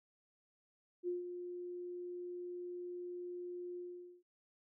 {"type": "tone with ADSR envelope", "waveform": "sine", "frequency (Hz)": 354.8, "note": "F4", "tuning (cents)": 27, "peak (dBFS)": -34, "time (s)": [1.03, 4.23], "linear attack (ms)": 48, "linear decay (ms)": 150, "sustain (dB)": -8, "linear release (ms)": 460, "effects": []}